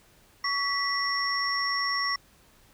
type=tone cluster; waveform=sine; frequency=1127 / 1962 / 5490 Hz; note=C#6 / B6 / F8; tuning=+28 / -12 / -31 cents; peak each=-29 dBFS; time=0.44-2.16 s; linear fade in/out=5 ms; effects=tanh soft clip ceiling -16 dBFS + pink hiss -59 dBFS RMS until 2.73 s